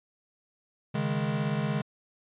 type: chord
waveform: square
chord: C# suspended second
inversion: none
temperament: equal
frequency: 138.59 / 155.56 / 207.7 Hz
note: C#3 / D#3 / G#3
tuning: 0 / 0 / 0 cents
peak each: -32 dBFS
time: 0.94-1.82 s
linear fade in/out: 10 ms
effects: resampled to 8000 Hz